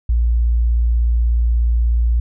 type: tone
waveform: sine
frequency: 58.27 Hz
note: A#1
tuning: in tune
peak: -12 dBFS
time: 0.09-2.2 s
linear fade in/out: 5 ms
effects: none